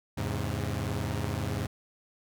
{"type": "chord", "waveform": "sawtooth", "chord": "E augmented", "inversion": "none", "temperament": "equal with one note detuned", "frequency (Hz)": [82.41, 103.83, 133.64], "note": ["E2", "G#2", "B#2"], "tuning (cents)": [0, 0, 37], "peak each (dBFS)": [-31, -29, -31], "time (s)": [0.17, 1.67], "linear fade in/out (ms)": 10, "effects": []}